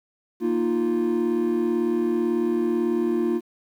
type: chord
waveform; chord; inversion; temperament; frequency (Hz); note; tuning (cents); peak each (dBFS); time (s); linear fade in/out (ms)
triangle; Bb suspended fourth; none; equal; 233.1 / 311.1 / 349.2; Bb3 / Eb4 / F4; 0 / 0 / 0; -23 / -25 / -20; 0.4-3.41; 50
effects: tanh soft clip ceiling -12 dBFS + 9-bit